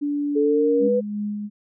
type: tone with pitch glide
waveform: sine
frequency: 289.8 to 281.2 Hz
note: D4 to C#4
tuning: -23 to +25 cents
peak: -21 dBFS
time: 0.01-0.89 s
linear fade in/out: 20 ms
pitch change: -52 cents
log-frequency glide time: 0.69-0.78 s
type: exponential sweep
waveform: sine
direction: up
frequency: 430.7 to 499.1 Hz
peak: -17 dBFS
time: 0.35-1.01 s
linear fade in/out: 20 ms
type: tone with tremolo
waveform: sine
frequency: 207.7 Hz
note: G#3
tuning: in tune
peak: -23 dBFS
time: 0.79-1.5 s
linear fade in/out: 50 ms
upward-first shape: sine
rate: 2.8 Hz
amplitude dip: 35%
effects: none